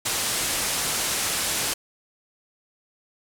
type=low-pass noise; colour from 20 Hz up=white; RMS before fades=-26 dBFS; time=0.05-1.74 s; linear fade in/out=10 ms; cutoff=11000 Hz; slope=24 dB/octave; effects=none